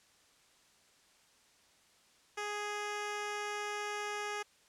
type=tone; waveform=10% pulse; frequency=415.3 Hz; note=G#4; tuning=in tune; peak=-28 dBFS; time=2.37-4.43 s; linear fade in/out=10 ms; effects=white hiss -66 dBFS RMS until 4.68 s + low-pass 8000 Hz 12 dB/octave